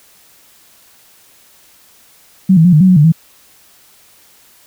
sine tone with pitch steps, 188.9 / 161.5 / 179.2 / 151.7 / 187.1 / 183 / 147.8 / 162.8 Hz, F#3 / E3 / F3 / D#3 / F#3 / F#3 / D3 / E3, +36 / -35 / +45 / -44 / +20 / -19 / +11 / -21 cents, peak -4 dBFS, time 2.49-3.122 s, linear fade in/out 10 ms, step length 79 ms, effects white hiss -47 dBFS RMS until 4.66 s

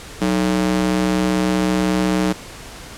square tone with high-pass filter, 62 Hz, B1, 7 cents sharp, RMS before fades -18 dBFS, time 0.21-2.33 s, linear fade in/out 10 ms, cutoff 230 Hz, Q 2, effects pink hiss -36 dBFS RMS until 2.97 s + low-pass 10000 Hz 12 dB/octave

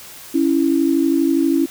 sine tone pair together, 277.2 / 329.6 Hz, C#4 / E4, 0 / 0 cents, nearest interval minor third, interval 300 cents, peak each -16 dBFS, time 0.34-1.66 s, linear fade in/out 10 ms, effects white hiss -38 dBFS RMS until 1.7 s

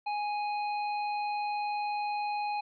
triangle tone with hard clipping, 830.6 Hz, G#5, in tune, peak -32 dBFS, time 0.06-2.61 s, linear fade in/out 10 ms, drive 16 dB, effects resampled to 11025 Hz

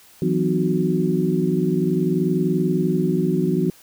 sine tone cluster, 162.2 / 182.7 / 252.9 / 305.4 / 368.4 Hz, E3 / F#3 / B3 / D#4 / F#4, -28 / -22 / +41 / -32 / -7 cents, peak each -23 / -22 / -25 / -27 / -23 dBFS, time 0.22-3.7 s, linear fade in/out 2 ms, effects white hiss -50 dBFS RMS until 3.82 s

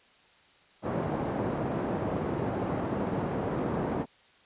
pink band-pass noise, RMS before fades -31 dBFS, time 0.82-4.06 s, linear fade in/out 50 ms, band 140 to 790 Hz, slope 12 dB/octave, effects white hiss -60 dBFS RMS until 4.45 s + resampled to 8000 Hz

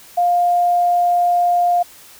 sine tone, 704 Hz, F5, 14 cents sharp, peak -12 dBFS, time 0.17-1.83 s, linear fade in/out 10 ms, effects white hiss -43 dBFS RMS until 2.19 s

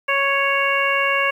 harmonic tone, 554.4 Hz, C#5, in tune, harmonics 1 / 2 / 3 / 4 / 5, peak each -24 / -22 / -23 / -22 / -23 dBFS, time 0.08-1.31 s, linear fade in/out 10 ms, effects 8-bit

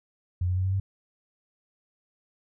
sine tone with pitch steps, 89.2 / 91.07 / 92.99 / 94.94 / 96.94 Hz, F2 / F#2 / F#2 / F#2 / G2, +37 / -27 / +9 / +45 / -19 cents, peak -23 dBFS, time 0.41-0.8 s, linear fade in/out 5 ms, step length 78 ms, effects none

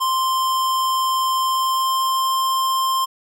square tone with pitch glide, 1046.5 to 1052.6 Hz, C6 to C6, 0 to +10 cents, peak -18 dBFS, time 0-3.06 s, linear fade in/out 20 ms, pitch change +10 cents, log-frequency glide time 1.37-2.32 s, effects none

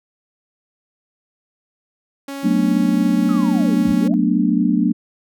sawtooth tone, 277.2 Hz, C#4, in tune, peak -23 dBFS, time 2.28-4.08 s, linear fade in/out 5 ms
sine chord, B minor seventh, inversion second, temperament equal with one note detuned, 185 / 220 / 243.8 / 293.7 Hz, F#3 / A3 / B3 / D4, 0 / 0 / -22 / 0 cents, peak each -19 dBFS, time 2.43-4.93 s, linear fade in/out 20 ms
sine linear two-way sweep, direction down then up, 1318.5 to 41.2 to 706 Hz, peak -29 dBFS, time 3.29-4.14 s, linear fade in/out 0 ms, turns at 3.9 s
effects none

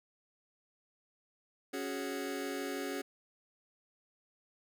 sawtooth chord, C# suspended fourth, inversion none, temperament just, 277.2 / 369.6 / 415.8 Hz, C#4 / F#4 / G#4, 0 / -2 / +2 cents, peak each -35 / -37 / -37 dBFS, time 1.73-3.02 s, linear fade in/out 10 ms, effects none

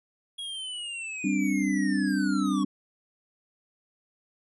square linear sweep, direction down, 3322 to 1093 Hz, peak -34 dBFS, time 0.38-2.64 s, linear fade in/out 10 ms
sine chord, G suspended fourth, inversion none, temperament equal, 196 / 261.6 / 293.7 Hz, G3 / C4 / D4, 0 / 0 / 0 cents, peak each -27 / -29 / -27 dBFS, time 1.24-2.65 s, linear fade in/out 5 ms
effects resampled to 24000 Hz

